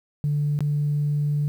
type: tone with dropouts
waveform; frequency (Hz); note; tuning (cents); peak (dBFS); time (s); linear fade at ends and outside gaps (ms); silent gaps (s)
sine; 146.83; D3; 0; -19; 0.24-1.48; 0; 0.59-0.606
effects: tanh soft clip ceiling -16 dBFS + 9-bit